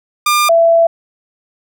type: tone pair in turn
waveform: sawtooth / sine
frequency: 1200 / 667.7 Hz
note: D6 / E5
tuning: +37 / +22 cents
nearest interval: minor seventh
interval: 1015 cents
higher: first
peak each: -6 dBFS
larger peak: neither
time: 0.26-0.49 / 0.49-0.87 s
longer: second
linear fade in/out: 5 ms
effects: none